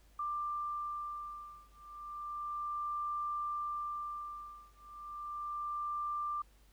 sine beating tone pair, 1185 / 1185.33 Hz, D6 / D6, +15 / +16 cents, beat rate 0.33 Hz, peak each -40 / -40 dBFS, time 0.19-6.42 s, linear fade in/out 5 ms, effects added 50 Hz sine -61 dBFS peak until 6.72 s + pink hiss -69 dBFS RMS until 6.72 s

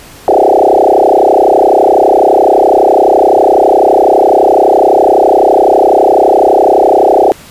sine tone with frequency modulation, 581 Hz, D5, 19 cents flat, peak -3 dBFS, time 0.28-7.32 s, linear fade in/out 0 ms, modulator 31.9 Hz, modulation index 7.3, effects pink hiss -34 dBFS RMS until 7.5 s + resampled to 32000 Hz

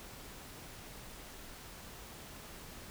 silence, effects pink hiss -50 dBFS RMS until 2.9 s

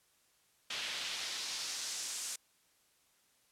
pink noise with band-pass filter sweep, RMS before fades -40 dBFS, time 0.7-2.36 s, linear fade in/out 5 ms, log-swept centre 3000 to 7800 Hz, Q 1.4, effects white hiss -71 dBFS RMS until 3.51 s + low-pass 12000 Hz 12 dB/octave

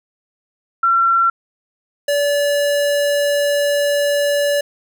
sine / square tone pair in turn, 1359 / 575.7 Hz, F6 / D5, -48 / -35 cents, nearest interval octave + minor third, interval 1487 cents, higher first, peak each -11 / -15 dBFS, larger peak first, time 0.83-1.3 / 2.08-4.61 s, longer second, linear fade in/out 5 ms, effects none

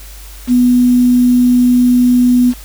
sine tone with quantisation, 246.9 Hz, B3, in tune, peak -6 dBFS, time 0.47-2.54 s, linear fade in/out 50 ms, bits 5, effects added 50 Hz sine -31 dBFS peak until 2.64 s + white hiss -37 dBFS RMS until 2.64 s

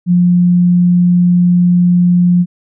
sine tone, 176.9 Hz, F3, 23 cents sharp, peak -6 dBFS, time 0.06-2.46 s, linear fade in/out 50 ms, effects none

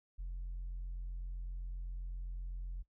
sine tone, 43.88 Hz, F1, 9 cents sharp, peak -37 dBFS, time 0.18-2.83 s, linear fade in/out 20 ms, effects noise-tail reverb RT60 0.1 s tail -23 dB re dry + tanh soft clip ceiling -37 dBFS

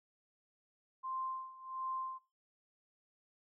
sine tone with tremolo, 1046.5 Hz, C6, in tune, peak -36 dBFS, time 1.03-2.19 s, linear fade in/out 20 ms, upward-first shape sine, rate 1.4 Hz, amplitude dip 85%, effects noise-tail reverb RT60 0.3 s tail -19 dB re dry

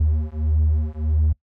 triangle beating tone pair, 76.3 / 77.9 Hz, D#2 / D#2, -33 / +3 cents, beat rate 1.6 Hz, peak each -18 dBFS, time 0-1.33 s, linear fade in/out 10 ms, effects noise-tail reverb RT60 0.1 s tail -23 dB re dry + tanh soft clip ceiling -8 dBFS

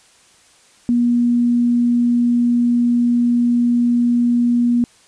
sine tone, 240 Hz, B3, 49 cents flat, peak -12 dBFS, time 0.89-4.84 s, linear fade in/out 0 ms, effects white hiss -51 dBFS RMS until 5.07 s + resampled to 22050 Hz

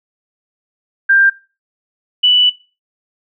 sine tone pair in turn, 1588 / 2967 Hz, G6 / F#7, +22 / +4 cents, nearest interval major seventh, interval 1082 cents, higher second, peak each -7 dBFS, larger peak neither, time 1.09-1.3 / 2.23-2.5 s, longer second, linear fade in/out 10 ms, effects noise-tail reverb RT60 0.3 s tail -18 dB re dry

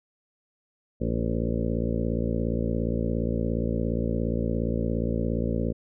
harmonic tone with a mistuned harmonic, 57.2 Hz, A#1, 32 cents flat, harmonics 1 / 2 / 3 / 4 / 5 / 6 / 7 / 8 / 9 / 10, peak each -30 / -31 / -32 / -30 / -36 / -38 / -37 / -36 / -35 / -40 dBFS, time 1-5.73 s, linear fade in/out 20 ms, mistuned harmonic 6, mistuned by -38 cents, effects none

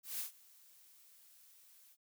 blue noise with ADSR envelope, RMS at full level -39 dBFS, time 0.03-1.97 s, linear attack 160 ms, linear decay 120 ms, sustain -24 dB, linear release 52 ms, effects none

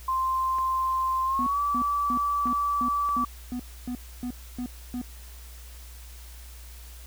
sine tone with pitch glide, 1046.5 to 1154.5 Hz, C6 to D6, 0 to -30 cents, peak -23 dBFS, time 0.08-3.25 s, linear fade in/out 5 ms, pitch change +170 cents, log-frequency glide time 1.25-1.6 s
clicks, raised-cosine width 0.5 ms, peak -27 dBFS, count 3, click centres 0.585 / 2.472 / 3.09 s
triangle tone bursts, 246.9 Hz, B3, in tune, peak -27 dBFS, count 11, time 1.39-5.015 s, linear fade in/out 0 ms, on 75 ms, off 280 ms
effects added 60 Hz sine -42 dBFS peak until 7.06 s + white hiss -50 dBFS RMS until 7.06 s

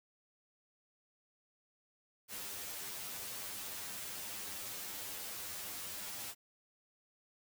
white noise with comb filter, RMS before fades -44 dBFS, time 2.28-6.35 s, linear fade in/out 50 ms, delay 10 ms, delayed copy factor +1, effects none

